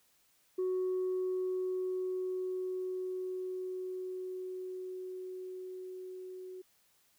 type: tone with level ramp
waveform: sine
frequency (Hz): 370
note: F#4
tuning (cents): 0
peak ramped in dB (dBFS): -28 to -43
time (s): 0.58-6.62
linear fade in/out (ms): 10
effects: tanh soft clip ceiling -28 dBFS + white hiss -70 dBFS RMS until 7.18 s